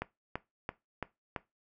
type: click train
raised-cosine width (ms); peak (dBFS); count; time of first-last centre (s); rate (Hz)
0.5; -19; 5; 0.02-1.362; 2.98
effects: noise-tail reverb RT60 0.2 s tail -18 dB re dry